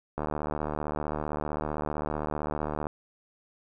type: click train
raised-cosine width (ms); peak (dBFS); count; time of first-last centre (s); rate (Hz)
1; -17; 204; 0.18-2.869; 75.5
effects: none